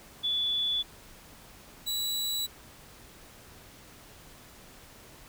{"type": "tone pair in turn", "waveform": ["sine", "sawtooth"], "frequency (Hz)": [3446, 3929], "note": ["A7", "B7"], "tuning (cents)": [-37, -10], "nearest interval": "major second", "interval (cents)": 227, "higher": "second", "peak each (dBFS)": -26, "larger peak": "neither", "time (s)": [[0.23, 0.83], [1.86, 2.47]], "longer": "second", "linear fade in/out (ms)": 20, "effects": ["pink hiss -52 dBFS RMS until 5.28 s"]}